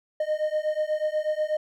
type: beating tone pair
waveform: triangle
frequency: 610 / 618.2 Hz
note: D#5 / D#5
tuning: -34 / -11 cents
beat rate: 8.2 Hz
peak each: -25 dBFS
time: 0.2-1.57 s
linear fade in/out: 5 ms
effects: none